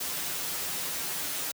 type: noise with comb filter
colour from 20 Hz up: white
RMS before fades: -33 dBFS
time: 0-1.52 s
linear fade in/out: 10 ms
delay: 9.1 ms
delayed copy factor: -0.8
effects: high-pass 80 Hz 12 dB/octave